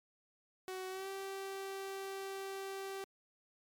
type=tone with pitch glide; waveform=sawtooth; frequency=373.8 to 388.8 Hz; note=F#4 to G4; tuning=+18 to -14 cents; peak=-37 dBFS; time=0.68-3.04 s; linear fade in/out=0 ms; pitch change=+68 cents; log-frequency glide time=0.89-1.08 s; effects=MP3 96 kbps